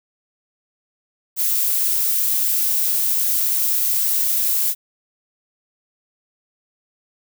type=noise; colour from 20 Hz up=violet; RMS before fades=-19 dBFS; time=1.36-4.75 s; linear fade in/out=50 ms; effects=none